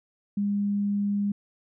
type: tone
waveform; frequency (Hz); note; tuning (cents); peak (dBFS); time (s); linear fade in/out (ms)
sine; 202.9; G#3; -40; -23; 0.37-1.32; 5
effects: none